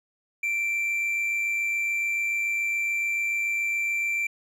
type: tone with amplitude modulation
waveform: triangle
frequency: 2349 Hz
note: D7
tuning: in tune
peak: -21 dBFS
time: 0.43-4.27 s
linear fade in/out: 5 ms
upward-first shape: sine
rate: 107 Hz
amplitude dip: 30%
effects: none